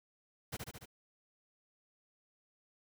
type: noise with echo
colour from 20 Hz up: pink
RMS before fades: -41 dBFS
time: 0.52-0.57 s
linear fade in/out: 10 ms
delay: 72 ms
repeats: 4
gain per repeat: -3 dB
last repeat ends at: 0.858 s
effects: none